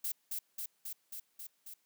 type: noise with echo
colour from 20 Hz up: violet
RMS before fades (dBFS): -36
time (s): 0.04-0.12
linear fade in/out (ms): 5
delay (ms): 270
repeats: 6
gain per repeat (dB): -2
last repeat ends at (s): 1.74
effects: white hiss -75 dBFS RMS until 1.85 s + high-pass 150 Hz 12 dB/octave